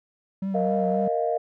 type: tone with vibrato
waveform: triangle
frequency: 189.9 Hz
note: F#3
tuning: 45 cents sharp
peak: -23 dBFS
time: 0.42-1.08 s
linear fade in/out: 5 ms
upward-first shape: triangle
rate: 3.8 Hz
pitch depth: 56 cents each way
type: chord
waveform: sine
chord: Bb suspended fourth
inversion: none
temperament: equal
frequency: 466.2 / 622.3 / 698.5 Hz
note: Bb4 / Eb5 / F5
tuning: 0 / 0 / 0 cents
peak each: -26 dBFS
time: 0.54-1.38 s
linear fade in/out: 10 ms
effects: tanh soft clip ceiling -11 dBFS